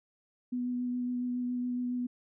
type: tone with vibrato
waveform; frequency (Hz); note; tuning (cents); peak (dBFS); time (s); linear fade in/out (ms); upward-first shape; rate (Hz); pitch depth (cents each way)
sine; 246.9; B3; 0; -30; 0.52-2.07; 10; sine; 7.2; 12
effects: none